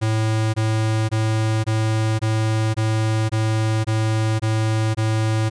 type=tone bursts; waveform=square; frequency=110 Hz; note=A2; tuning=in tune; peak=-18 dBFS; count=10; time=0.01-5.499 s; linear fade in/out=20 ms; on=530 ms; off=21 ms; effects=resampled to 22050 Hz